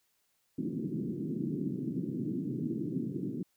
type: band-pass noise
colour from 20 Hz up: white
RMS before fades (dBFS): -35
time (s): 0.58-3.43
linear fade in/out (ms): 5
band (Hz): 130 to 340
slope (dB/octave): 48
effects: white hiss -75 dBFS RMS until 3.56 s